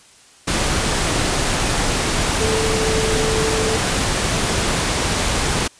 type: tone in noise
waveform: sine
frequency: 440 Hz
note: A4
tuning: in tune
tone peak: -20 dBFS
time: 2.4-3.77 s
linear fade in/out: 10 ms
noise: pink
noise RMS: -19 dBFS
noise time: 0.47-5.68 s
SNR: -4 dB
effects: white hiss -48 dBFS RMS until 5.79 s + resampled to 22050 Hz